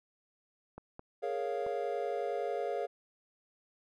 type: clicks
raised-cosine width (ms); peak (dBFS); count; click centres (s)
1; -31; 3; 0.78 / 0.994 / 1.665
type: chord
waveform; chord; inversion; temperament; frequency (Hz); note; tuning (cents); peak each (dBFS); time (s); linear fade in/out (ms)
triangle; Bb minor seventh; third; equal; 415.3 / 466.2 / 554.4 / 698.5; Ab4 / Bb4 / Db5 / F5; 0 / 0 / 0 / 0; -36; 1.22-2.87; 20
effects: none